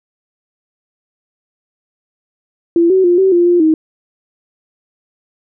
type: tone with pitch steps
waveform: sine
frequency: 338.9 / 377.4 / 351.2 / 382.1 / 347.8 / 350.5 / 315.6 Hz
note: E4 / F#4 / F4 / G4 / F4 / F4 / D#4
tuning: +48 / +34 / +10 / -44 / -7 / +6 / +25 cents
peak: -7 dBFS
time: 2.76-3.74 s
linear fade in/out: 2 ms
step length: 140 ms
effects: none